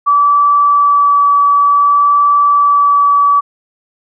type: tone with vibrato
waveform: sine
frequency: 1151 Hz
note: D6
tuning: 35 cents flat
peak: -6 dBFS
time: 0.06-3.41 s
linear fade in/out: 20 ms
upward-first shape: sine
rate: 0.55 Hz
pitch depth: 8 cents each way
effects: none